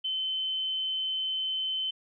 sine tone, 3065 Hz, G7, 40 cents flat, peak -28 dBFS, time 0.04-1.91 s, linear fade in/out 10 ms, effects none

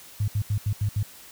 sine tone bursts at uneven times, 103.83 Hz, G#2, in tune, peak -21 dBFS, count 6, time 0.2-0.28 / 0.35-0.42 / 0.5-0.58 / 0.66-0.73 / 0.81-0.89 / 0.96-1.03 s, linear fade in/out 5 ms, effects white hiss -47 dBFS RMS until 1.31 s

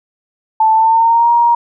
sine tone with pitch glide, 880 to 943.2 Hz, A5 to A#5, 0 to +20 cents, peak -7 dBFS, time 0.6-1.55 s, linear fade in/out 5 ms, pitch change +120 cents, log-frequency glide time 0.72-1.3 s, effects none

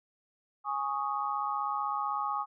sine chord, Ab suspended fourth, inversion none, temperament equal, 830.6 / 1108.7 / 1244.5 Hz, Ab5 / Db6 / Eb6, 0 / 0 / 0 cents, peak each -34 dBFS, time 0.64-2.46 s, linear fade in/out 50 ms, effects none

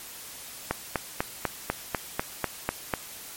click train, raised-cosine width 0.5 ms, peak -9 dBFS, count 10, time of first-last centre 0.71-2.938 s, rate 4.04 Hz, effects white hiss -42 dBFS RMS until 3.36 s + MP3 64 kbps

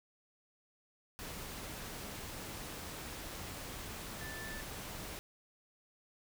sine tone in noise, 1760 Hz, A6, in tune, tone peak -46 dBFS, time 4.21-4.61 s, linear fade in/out 0 ms, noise pink, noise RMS -45 dBFS, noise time 1.19-5.19 s, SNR -4 dB, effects none

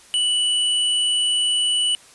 square tone, 2960 Hz, F#7, in tune, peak -18 dBFS, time 0.14-1.95 s, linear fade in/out 0 ms, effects white hiss -48 dBFS RMS until 2.14 s + resampled to 24000 Hz

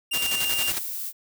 45% pulse tone, 2794 Hz, F7, in tune, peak -25 dBFS, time 0.11-0.71 s, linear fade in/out 10 ms
white noise with tremolo, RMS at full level -27 dBFS, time 0.13-0.79 s, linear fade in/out 10 ms, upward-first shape square, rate 11 Hz, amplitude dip 55%
violet noise, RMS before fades -32 dBFS, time 0.42-1.13 s, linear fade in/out 50 ms
effects none

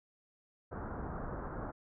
pink low-pass noise, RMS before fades -41 dBFS, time 0.71-1.72 s, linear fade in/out 20 ms, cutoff 1500 Hz, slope 48 dB/octave, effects none

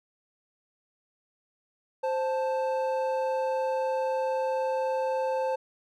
triangle tone pair together, 523.3 / 880.1 Hz, C5 / A5, 0 / 0 cents, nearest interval major sixth, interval 900 cents, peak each -25 / -29 dBFS, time 2.03-5.56 s, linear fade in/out 10 ms, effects none

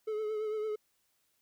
triangle tone with vibrato, 430 Hz, A4, 40 cents flat, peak -30 dBFS, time 0.07-0.76 s, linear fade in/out 10 ms, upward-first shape triangle, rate 8.9 Hz, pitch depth 42 cents each way, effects white hiss -75 dBFS RMS until 1.41 s

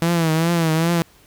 sawtooth tone with vibrato, 164.81 Hz, E3, in tune, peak -12 dBFS, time 0.02-1.02 s, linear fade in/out 0 ms, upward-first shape triangle, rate 2.5 Hz, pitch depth 89 cents each way, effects pink hiss -52 dBFS RMS until 1.26 s

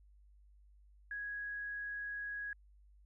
sine tone, 1661.2 Hz, G#6, in tune, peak -39 dBFS, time 1.11-2.53 s, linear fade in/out 2 ms, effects added 50 Hz sine -60 dBFS peak until 3.05 s

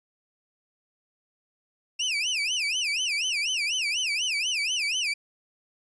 30% pulse tone with vibrato, 2637 Hz, E7, in tune, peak -22 dBFS, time 1.99-5.14 s, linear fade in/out 10 ms, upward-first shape sine, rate 4.1 Hz, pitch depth 260 cents each way, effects resampled to 22050 Hz

